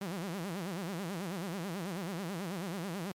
sawtooth tone with vibrato, 181.6 Hz, F#3, 32 cents flat, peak -32 dBFS, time 0.01-3.12 s, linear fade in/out 5 ms, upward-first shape sine, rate 9.2 Hz, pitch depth 210 cents each way, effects MP3 96 kbps

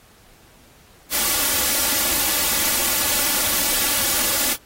white noise with comb filter, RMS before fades -20 dBFS, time 1.1-4.57 s, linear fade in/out 50 ms, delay 3.5 ms, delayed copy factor +0.65, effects pink hiss -52 dBFS RMS until 4.65 s + AAC 48 kbps

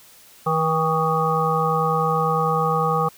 harmonic tone with a mistuned harmonic, 160.4 Hz, E3, 47 cents flat, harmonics 1 / 3 / 5 / 7 / 8, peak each -24 / -24 / -24 / -24 / -24 dBFS, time 0.46-3.09 s, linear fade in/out 10 ms, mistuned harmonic 8, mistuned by -68 cents, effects white hiss -49 dBFS RMS until 3.17 s

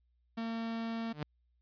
45% pulse tone, 227.9 Hz, A#3, 39 cents flat, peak -35 dBFS, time 0.37-1.13 s, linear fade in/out 10 ms
sawtooth tone with exponential growth, 149.9 Hz, D3, 36 cents sharp, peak -29 dBFS, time 1.07-1.23 s, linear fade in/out 0 ms, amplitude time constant 33 ms
effects added 60 Hz sine -70 dBFS peak until 1.61 s + resampled to 11025 Hz

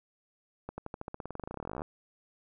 accelerating click train, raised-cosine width 1 ms, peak -24 dBFS, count 30, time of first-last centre 0.69-1.819 s, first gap 90 ms, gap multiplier 0.93, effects none

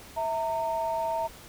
sine tone pair together, 653.2 / 916 Hz, E5 / A#5, -16 / -31 cents, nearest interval tritone, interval 585 cents, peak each -29 / -28 dBFS, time 0.16-1.28 s, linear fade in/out 20 ms, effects tanh soft clip ceiling -19 dBFS + pink hiss -48 dBFS RMS until 1.48 s

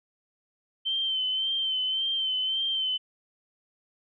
sine tone with vibrato, 3098 Hz, G7, 21 cents flat, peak -25 dBFS, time 0.85-2.98 s, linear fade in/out 20 ms, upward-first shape sine, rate 1.8 Hz, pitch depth 39 cents each way, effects none

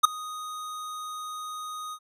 square tone with ADSR envelope, 1244.5 Hz, D#6, in tune, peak -11 dBFS, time 0.03-1.99 s, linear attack 17 ms, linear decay 8 ms, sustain -24 dB, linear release 63 ms, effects resampled to 32000 Hz

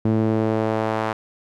sawtooth tone with band-pass filter sweep, 110 Hz, A2, in tune, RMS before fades -21 dBFS, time 0.05-1.13 s, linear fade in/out 5 ms, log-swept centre 250 to 1000 Hz, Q 1.1, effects none

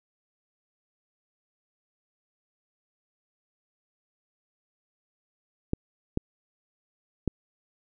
clicks, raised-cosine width 3 ms, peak -12 dBFS, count 3, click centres 5.734 / 6.174 / 7.277 s, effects none

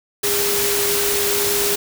sine tone in noise, 406.7 Hz, G#4, 36 cents flat, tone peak -22 dBFS, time 0.23-1.76 s, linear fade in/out 10 ms, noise white, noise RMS -20 dBFS, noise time 0.23-1.76 s, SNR -5 dB, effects none

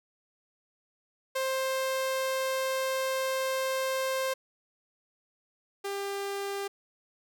sawtooth tone pair in turn, 527 / 398 Hz, C5 / G4, +12 / +26 cents, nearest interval perfect fourth, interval 486 cents, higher first, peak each -24 / -28 dBFS, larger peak first, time 1.35-4.34 / 5.84-6.68 s, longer first, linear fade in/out 10 ms, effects none

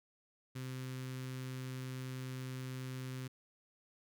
sawtooth tone with notch filter, 129.3 Hz, C3, 20 cents flat, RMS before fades -43 dBFS, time 0.55-3.28 s, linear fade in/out 10 ms, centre 710 Hz, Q 0.79, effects none

